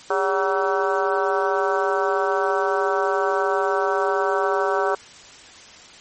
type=harmonic tone with a mistuned harmonic; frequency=190 Hz; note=F#3; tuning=46 cents sharp; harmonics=2 / 3 / 4 / 5 / 6 / 7 / 8; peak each=-23 / -25 / -26 / -27 / -28 / -28 / -29 dBFS; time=0.1-4.95 s; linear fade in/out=5 ms; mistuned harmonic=2; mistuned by=+100 cents; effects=white hiss -44 dBFS RMS until 6 s + MP3 32 kbps